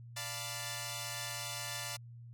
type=chord; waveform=5% pulse; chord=B half-diminished seventh; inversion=first; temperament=equal; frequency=587.3 / 698.5 / 880 / 987.8 Hz; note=D5 / F5 / A5 / B5; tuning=0 / 0 / 0 / 0 cents; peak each=-33 dBFS; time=0.16-1.97 s; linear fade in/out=10 ms; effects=added 118 Hz sine -48 dBFS peak until 2.33 s